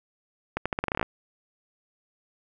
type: accelerating click train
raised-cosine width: 0.5 ms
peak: -11 dBFS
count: 12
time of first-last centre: 0.57-1.029 s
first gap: 86 ms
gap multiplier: 0.84
effects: none

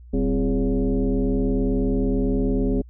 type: tone with frequency modulation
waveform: sine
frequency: 110 Hz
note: A2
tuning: in tune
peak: -18 dBFS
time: 0.13-2.82 s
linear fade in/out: 10 ms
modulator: 151 Hz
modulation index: 2.1
effects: added 60 Hz sine -41 dBFS peak until 2.89 s

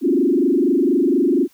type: tone with frequency modulation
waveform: sine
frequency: 311.1 Hz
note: D#4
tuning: in tune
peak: -13 dBFS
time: 0.01-1.48 s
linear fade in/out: 50 ms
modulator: 24.2 Hz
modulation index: 2.6
effects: white hiss -56 dBFS RMS until 1.53 s

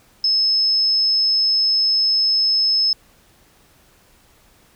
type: tone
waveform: sine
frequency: 5200 Hz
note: E8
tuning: 24 cents flat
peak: -14 dBFS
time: 0.24-2.93 s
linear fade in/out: 2 ms
effects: pink hiss -54 dBFS RMS until 4.75 s

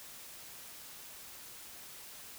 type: silence
effects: white hiss -50 dBFS RMS until 2.38 s

